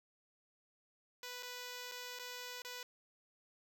5% pulse tone with dropouts, 493.9 Hz, B4, in tune, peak -33 dBFS, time 1.23-2.83 s, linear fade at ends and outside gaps 2 ms, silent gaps 1.426-1.43 / 1.915-1.919 / 2.189-2.195 / 2.62-2.648 s, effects none

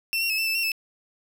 30% pulse tone with pitch steps, 2693 / 2738 / 2590 / 2667 / 2635 / 2726 / 2626 Hz, E7 / F7 / E7 / E7 / E7 / F7 / E7, +36 / -35 / -31 / +20 / -1 / -43 / -7 cents, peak -20 dBFS, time 0.13-0.718 s, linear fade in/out 0 ms, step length 84 ms, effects none

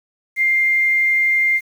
sine tone with quantisation, 2104 Hz, C7, 9 cents sharp, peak -13 dBFS, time 0.36-1.61 s, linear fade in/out 50 ms, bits 7, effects none

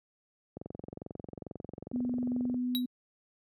click train, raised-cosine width 2 ms, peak -27 dBFS, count 45, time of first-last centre 0.57-2.543 s, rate 22.3 Hz
sine tone with pitch glide, 246.9 to 248.6 Hz, B3 to B3, 0 to +12 cents, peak -29 dBFS, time 1.93-2.86 s, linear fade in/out 10 ms, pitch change +12 cents, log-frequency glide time 2.15-2.7 s
square tone with exponential decay, 3868 Hz, B7, 37 cents flat, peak -27 dBFS, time 2.75-2.86 s, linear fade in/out 0 ms, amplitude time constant 22 ms
effects high-pass 100 Hz 12 dB/octave

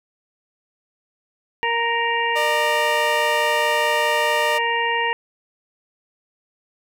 harmonic tone, 466.2 Hz, A#4, in tune, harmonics 1 / 2 / 4 / 5 / 6, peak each -27 / -22 / -23 / -30 / -27 dBFS, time 1.63-5.13 s, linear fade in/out 0 ms
sawtooth tone, 600 Hz, D5, 37 cents sharp, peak -18 dBFS, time 2.35-4.59 s, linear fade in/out 20 ms
effects none

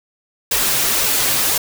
white noise with flanger, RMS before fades -17 dBFS, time 0.51-1.58 s, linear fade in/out 5 ms, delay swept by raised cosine 1.8 to 7.7 ms, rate 1.9 Hz, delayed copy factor +0.6, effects none

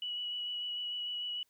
sine tone with vibrato, 2937 Hz, F#7, 13 cents flat, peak -35 dBFS, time 0.02-1.43 s, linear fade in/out 2 ms, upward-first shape sine, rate 6.7 Hz, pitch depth 14 cents each way, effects white hiss -75 dBFS RMS until 1.49 s

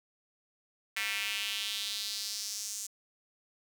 square tone with high-pass filter sweep, 103.83 Hz, G#2, in tune, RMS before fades -36 dBFS, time 0.96-2.87 s, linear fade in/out 10 ms, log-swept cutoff 2100 to 6900 Hz, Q 2.8, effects 9-bit

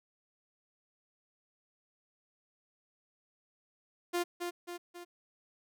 sawtooth tone with echo, 350 Hz, F4, 4 cents sharp, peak -26 dBFS, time 4.13-4.24 s, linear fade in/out 20 ms, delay 270 ms, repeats 3, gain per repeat -5 dB, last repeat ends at 5.05 s, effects none

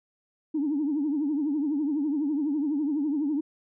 sine tone with vibrato, 293.7 Hz, D4, in tune, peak -23 dBFS, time 0.54-3.41 s, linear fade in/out 10 ms, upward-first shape triangle, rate 12 Hz, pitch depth 160 cents each way, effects tanh soft clip ceiling -19 dBFS

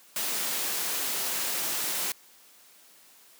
white noise, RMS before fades -30 dBFS, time 0.16-2.12 s, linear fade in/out 2 ms, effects white hiss -56 dBFS RMS until 3.39 s + high-pass 200 Hz 12 dB/octave

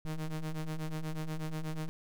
square ring-modulated tone, 77.78 Hz, D#2, in tune, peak -32 dBFS, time 0.05-1.89 s, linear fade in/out 0 ms, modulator 81.9 Hz, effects none

